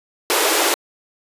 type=high-pass noise; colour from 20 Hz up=pink; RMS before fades=-17 dBFS; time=0.3-0.74 s; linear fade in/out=0 ms; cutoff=300 Hz; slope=96 dB/octave; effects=resampled to 32000 Hz